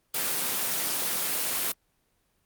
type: high-pass noise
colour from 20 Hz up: white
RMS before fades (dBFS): -28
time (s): 0.14-1.72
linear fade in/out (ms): 5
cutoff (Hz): 150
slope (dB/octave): 12
effects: pink hiss -71 dBFS RMS until 2.45 s + Opus 24 kbps